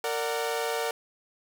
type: chord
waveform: sawtooth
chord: Bb augmented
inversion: none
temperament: equal with one note detuned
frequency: 460.3 / 587.3 / 740 Hz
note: Bb4 / D5 / F#5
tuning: -22 / 0 / 0 cents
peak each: -26 / -30 / -30 dBFS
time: 0.04-0.91 s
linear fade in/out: 2 ms
effects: none